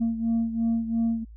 sine beating tone pair, 228.2 / 231.1 Hz, A#3 / A#3, -37 / -15 cents, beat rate 2.9 Hz, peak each -22 / -27 dBFS, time 0-1.25 s, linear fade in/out 20 ms, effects tanh soft clip ceiling -19 dBFS + added 55 Hz sine -42 dBFS peak until 1.36 s

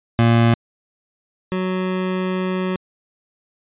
25% pulse tone pair in turn, 116.3 / 185.34 Hz, A#2 / F#3, -4 / +3 cents, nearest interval minor sixth, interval 807 cents, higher second, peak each -8 / -16 dBFS, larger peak first, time 0.19-0.54 / 1.52-2.76 s, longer second, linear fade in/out 0 ms, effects resampled to 8000 Hz

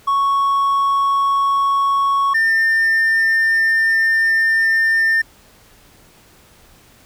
triangle tone pair in turn, 1108.7 / 1801.4 Hz, C#6 / A6, 0 / +40 cents, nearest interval minor sixth, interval 840 cents, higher second, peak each -11 / -10 dBFS, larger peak second, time 0.07-2.34 / 2.34-5.22 s, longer second, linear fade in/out 10 ms, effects tanh soft clip ceiling -6 dBFS + pink hiss -49 dBFS RMS until 7.05 s

